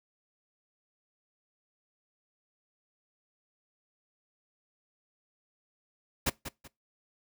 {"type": "noise with echo", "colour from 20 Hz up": "pink", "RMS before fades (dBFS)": -27, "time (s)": [6.26, 6.3], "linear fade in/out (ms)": 10, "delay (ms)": 190, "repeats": 2, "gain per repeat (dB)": -11, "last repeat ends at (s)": 6.68, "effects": ["noise-tail reverb RT60 0.2 s tail -22 dB re dry"]}